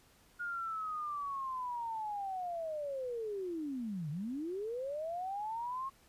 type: linear two-way sweep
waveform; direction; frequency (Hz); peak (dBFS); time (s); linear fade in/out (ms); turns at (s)
sine; down then up; 1435 to 140.2 to 1091; -36; 0.39-5.9; 20; 4.1
effects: pink hiss -65 dBFS RMS until 6.08 s + resampled to 32000 Hz